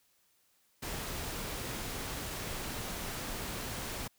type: noise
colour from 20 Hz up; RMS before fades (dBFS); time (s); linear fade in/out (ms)
pink; -39; 0.82-4.08; 10
effects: white hiss -71 dBFS RMS until 4.18 s